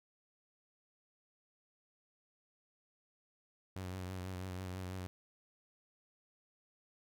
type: tone with vibrato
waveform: sawtooth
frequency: 92.5 Hz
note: F#2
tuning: in tune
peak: -37 dBFS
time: 3.76-5.07 s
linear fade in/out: 0 ms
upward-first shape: triangle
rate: 6.1 Hz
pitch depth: 47 cents each way
effects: none